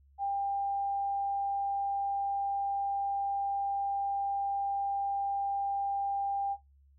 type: tone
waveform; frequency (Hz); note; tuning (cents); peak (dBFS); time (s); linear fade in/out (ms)
sine; 796; G5; +26; -29; 0.18-6.57; 50
effects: noise-tail reverb RT60 0.2 s tail -17 dB re dry + added 69 Hz sine -59 dBFS peak until 6.98 s